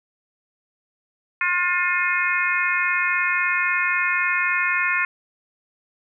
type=harmonic tone; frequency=356.4 Hz; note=F4; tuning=35 cents sharp; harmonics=3 / 4 / 5 / 6 / 7; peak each=-27 / -25 / -24 / -25 / -25 dBFS; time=1.41-5.05 s; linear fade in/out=2 ms; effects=none